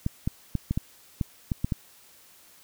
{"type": "clicks", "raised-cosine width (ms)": 5, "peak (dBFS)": -13, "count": 9, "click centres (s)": [0.064, 0.275, 0.553, 0.71, 0.775, 1.212, 1.518, 1.645, 1.722], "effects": ["white hiss -55 dBFS RMS until 2.63 s"]}